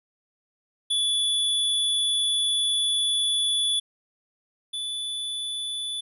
square tone pair in turn, 3442 / 3474 Hz, A7 / A7, -39 / -23 cents, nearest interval unison, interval 16 cents, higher second, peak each -22 / -29 dBFS, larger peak first, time 0.9-3.8 / 4.73-6.01 s, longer first, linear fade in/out 10 ms, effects resampled to 32000 Hz

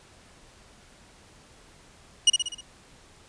sawtooth tone with echo, 2900 Hz, F#7, 35 cents flat, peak -10 dBFS, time 2.27-2.3 s, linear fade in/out 5 ms, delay 62 ms, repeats 5, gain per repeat -5 dB, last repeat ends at 2.61 s, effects pink hiss -54 dBFS RMS until 3.28 s + resampled to 22050 Hz

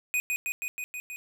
square tone with echo, 2489 Hz, D#7, in tune, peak -25 dBFS, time 0.14-0.2 s, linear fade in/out 0 ms, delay 160 ms, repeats 6, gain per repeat -2 dB, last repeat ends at 1.16 s, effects none

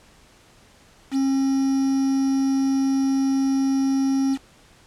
triangle tone with quantisation, 269.6 Hz, C#4, 48 cents flat, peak -16 dBFS, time 1.11-4.38 s, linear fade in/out 50 ms, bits 6, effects pink hiss -53 dBFS RMS until 4.86 s + low-pass 9000 Hz 12 dB/octave

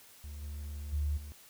triangle tone with level steps, 73.42 Hz, D2, in tune, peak -39 / -36 / -25 / -40 dBFS, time 0.24-1.32 s, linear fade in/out 0 ms, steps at 0.41 / 0.92 / 1.16 s, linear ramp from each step 20 ms, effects tanh soft clip ceiling -27 dBFS + white hiss -57 dBFS RMS until 1.49 s

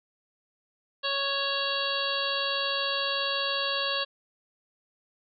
harmonic tone with a mistuned harmonic, 554.4 Hz, C#5, in tune, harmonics 1 / 2 / 3 / 5 / 6 / 7 / 8, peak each -34 / -34 / -34 / -34 / -34 / -34 / -34 dBFS, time 1.03-4.05 s, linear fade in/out 20 ms, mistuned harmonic 8, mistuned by +21 cents, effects none

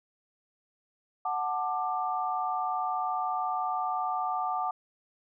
sine chord, D major, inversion first, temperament equal with one note detuned, 740 / 880 / 1185.6 Hz, F#5 / A5 / D6, 0 / 0 / +16 cents, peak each -31 / -34 / -32 dBFS, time 1.25-4.71 s, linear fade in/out 5 ms, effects none

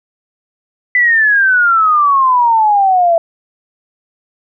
sine exponential sweep, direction down, 2007 to 659.3 Hz, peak -7 dBFS, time 0.95-3.18 s, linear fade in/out 2 ms, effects none

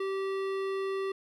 sine tone with hard clipping, 387.7 Hz, G4, 19 cents flat, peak -32 dBFS, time 0-1.12 s, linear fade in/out 5 ms, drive 15 dB, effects none

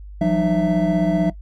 triangle tone cluster, 171.5 / 187.4 / 304.1 / 662 Hz, F3 / F#3 / D#4 / E5, -31 / +22 / -40 / +7 cents, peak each -19 dBFS, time 0.21-1.3 s, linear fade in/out 5 ms, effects noise-tail reverb RT60 0.1 s tail -18 dB re dry + added 50 Hz sine -34 dBFS peak until 1.41 s

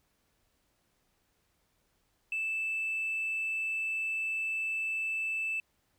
triangle tone with hard clipping, 2637 Hz, E7, in tune, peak -30 dBFS, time 2.32-5.6 s, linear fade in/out 2 ms, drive 2 dB, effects pink hiss -74 dBFS RMS until 5.98 s

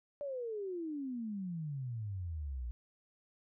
sine exponential sweep, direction down, 587.3 to 57.2 Hz, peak -37 dBFS, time 0.21-2.71 s, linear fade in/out 0 ms, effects none

